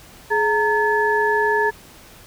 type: tone cluster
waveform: sine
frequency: 423.3 / 918 / 1720 Hz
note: G#4 / A#5 / A6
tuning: +33 / -27 / -40 cents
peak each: -20 dBFS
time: 0.3-1.71 s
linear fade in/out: 20 ms
effects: pink hiss -45 dBFS RMS until 2.26 s